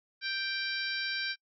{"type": "harmonic tone", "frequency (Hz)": 784, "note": "G5", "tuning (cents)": 0, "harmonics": [2, 3, 4, 5, 6, 7], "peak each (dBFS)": [-35, -39, -43, -39, -39, -44], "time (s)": [0.21, 1.36], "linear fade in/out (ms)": 50, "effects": ["noise-tail reverb RT60 0.1 s tail -25 dB re dry"]}